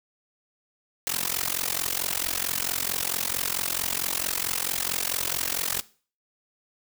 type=noise with amplitude modulation; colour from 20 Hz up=white; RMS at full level=-24 dBFS; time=1.07-5.81 s; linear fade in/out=0 ms; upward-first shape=sine; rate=44.5 Hz; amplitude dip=100%; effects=noise-tail reverb RT60 0.4 s tail -19 dB re dry